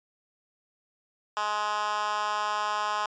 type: tone with high-pass filter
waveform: 10% pulse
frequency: 210 Hz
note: G#3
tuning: 19 cents sharp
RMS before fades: -29 dBFS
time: 1.37-3.06 s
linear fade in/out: 0 ms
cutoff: 990 Hz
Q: 2.2
effects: resampled to 16000 Hz